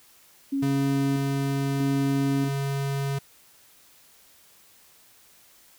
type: tone with tremolo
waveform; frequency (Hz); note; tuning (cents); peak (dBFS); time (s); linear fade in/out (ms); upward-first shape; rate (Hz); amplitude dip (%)
sine; 275.2; C#4; -12; -23; 0.52-2.49; 10; square; 0.78; 45
type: tone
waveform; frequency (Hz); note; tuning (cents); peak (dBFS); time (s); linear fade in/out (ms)
square; 138.59; C#3; 0; -26; 0.62-3.19; 10
effects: white hiss -56 dBFS RMS until 5.78 s